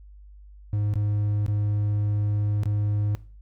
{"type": "tone with dropouts", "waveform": "triangle", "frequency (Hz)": 103.83, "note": "G#2", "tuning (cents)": 0, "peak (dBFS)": -20, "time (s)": [0.73, 3.15], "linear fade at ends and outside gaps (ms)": 0, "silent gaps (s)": [[0.938, 0.956], [1.463, 1.481], [2.634, 2.657]], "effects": ["noise-tail reverb RT60 0.4 s tail -20 dB re dry", "added 50 Hz sine -44 dBFS peak until 3.41 s"]}